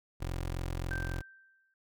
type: tone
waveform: 20% pulse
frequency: 43.72 Hz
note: F1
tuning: 3 cents sharp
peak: -29 dBFS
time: 0.2-1.22 s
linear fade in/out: 20 ms
type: tone with exponential decay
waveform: sine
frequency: 1563 Hz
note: G6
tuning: 6 cents flat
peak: -34 dBFS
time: 0.91-1.74 s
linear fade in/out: 2 ms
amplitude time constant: 180 ms
effects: none